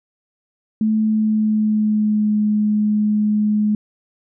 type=tone with pitch glide; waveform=sine; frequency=217.4 to 211 Hz; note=A3 to G#3; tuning=-21 to +28 cents; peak=-14 dBFS; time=0.81-3.75 s; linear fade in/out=2 ms; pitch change=-51 cents; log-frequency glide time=0.98-2.37 s; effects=none